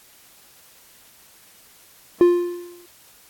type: tone with exponential decay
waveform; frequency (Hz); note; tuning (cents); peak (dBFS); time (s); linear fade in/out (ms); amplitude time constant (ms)
triangle; 350.7; F4; +7; -6; 2.21-2.86; 1; 140
effects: white hiss -51 dBFS RMS until 3.29 s + AAC 64 kbps